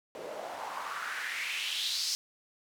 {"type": "noise with band-pass filter sweep", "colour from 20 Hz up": "white", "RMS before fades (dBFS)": -36, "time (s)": [0.15, 2.15], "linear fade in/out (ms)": 0, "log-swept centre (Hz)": [460, 5300], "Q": 3.5, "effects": []}